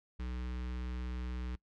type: tone with notch filter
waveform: square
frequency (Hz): 61.74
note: B1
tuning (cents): 0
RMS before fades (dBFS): -39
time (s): 0.19-1.56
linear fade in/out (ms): 10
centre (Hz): 650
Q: 1.2
effects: noise-tail reverb RT60 0.1 s tail -23 dB re dry + low-pass 4000 Hz 12 dB/octave